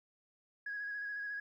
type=tone with vibrato; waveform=sine; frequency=1660 Hz; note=G#6; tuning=1 cent flat; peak=-37 dBFS; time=0.66-1.4 s; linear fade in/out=5 ms; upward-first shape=square; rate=14 Hz; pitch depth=18 cents each way; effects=tanh soft clip ceiling -33 dBFS + 13-bit